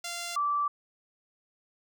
5% pulse / sine tone pair in turn, 692 / 1163.8 Hz, F5 / D6, -16 / -16 cents, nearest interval major sixth, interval 900 cents, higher second, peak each -23 / -25 dBFS, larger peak first, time 0.04-0.36 / 0.36-0.68 s, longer neither, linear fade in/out 5 ms, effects none

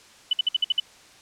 sine tone bursts, 2994 Hz, F#7, 20 cents sharp, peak -17 dBFS, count 7, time 0.31-0.8 s, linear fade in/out 5 ms, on 22 ms, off 56 ms, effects white hiss -51 dBFS RMS until 1.21 s + low-pass 7000 Hz 12 dB/octave

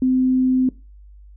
sine tone, 257.4 Hz, C4, 28 cents flat, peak -14 dBFS, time 0.02-0.69 s, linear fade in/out 2 ms, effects noise-tail reverb RT60 0.3 s tail -21 dB re dry + added 50 Hz sine -41 dBFS peak until 1.36 s

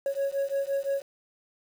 sine beating tone pair, 550 / 555.8 Hz, C#5 / C#5, -14 / +4 cents, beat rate 5.8 Hz, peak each -27 dBFS, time 0.06-1.02 s, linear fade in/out 2 ms, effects tanh soft clip ceiling -23 dBFS + 8-bit

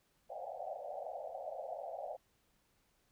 white band-pass noise, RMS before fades -44 dBFS, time 0.29-2.17 s, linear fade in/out 20 ms, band 520 to 780 Hz, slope 96 dB/octave, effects pink hiss -75 dBFS RMS until 3.11 s

